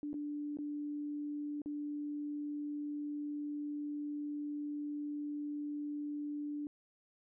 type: tone with dropouts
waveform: sine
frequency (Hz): 293.7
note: D4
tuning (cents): 0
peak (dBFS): -37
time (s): 0.03-6.67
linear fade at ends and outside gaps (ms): 1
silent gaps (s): 0.131-0.141 / 0.571-0.587 / 1.618-1.659
effects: none